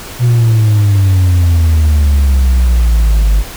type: exponential sweep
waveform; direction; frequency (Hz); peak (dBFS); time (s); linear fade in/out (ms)
sine; down; 123.47 to 49; -3; 0.19-3.44; 50
effects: tanh soft clip ceiling -5 dBFS + pink hiss -28 dBFS RMS until 3.56 s